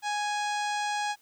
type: harmonic tone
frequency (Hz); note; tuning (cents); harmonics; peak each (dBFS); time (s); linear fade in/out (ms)
830.6; G#5; 0; 1 / 2 / 3 / 4 / 5 / 6 / 7 / 8 / 9 / 10; -29 / -35 / -39 / -41 / -43 / -45 / -46 / -47 / -48 / -49; 0.02-1.16; 50
effects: white hiss -64 dBFS RMS until 1.21 s